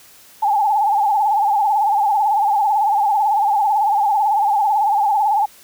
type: tone with vibrato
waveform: sine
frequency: 833 Hz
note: G#5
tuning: 5 cents sharp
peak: -13 dBFS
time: 0.42-5.46 s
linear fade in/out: 10 ms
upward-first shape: sine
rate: 18 Hz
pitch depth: 94 cents each way
effects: white hiss -46 dBFS RMS until 5.63 s